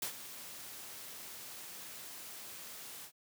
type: noise with ADSR envelope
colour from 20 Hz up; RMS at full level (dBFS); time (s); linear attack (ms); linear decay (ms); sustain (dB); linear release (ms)
white; -36; 0.02-3.12; 4; 96; -12; 84
effects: high-pass 100 Hz 12 dB/octave